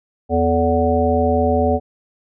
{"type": "harmonic tone with a mistuned harmonic", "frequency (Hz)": 82.41, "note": "E2", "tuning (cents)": 0, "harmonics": [1, 3, 5, 7, 9], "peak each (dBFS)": [-20, -20, -20, -20, -20], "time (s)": [0.29, 1.8], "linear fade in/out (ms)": 50, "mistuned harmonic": 5, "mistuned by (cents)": 87, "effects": []}